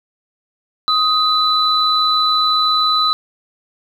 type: tone pair together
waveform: sine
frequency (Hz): 1254 / 3987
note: D#6 / B7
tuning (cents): +13 / +16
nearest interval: octave + minor sixth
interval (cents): 2003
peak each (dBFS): -15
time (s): 0.88-3.13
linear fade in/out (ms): 0
effects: 7-bit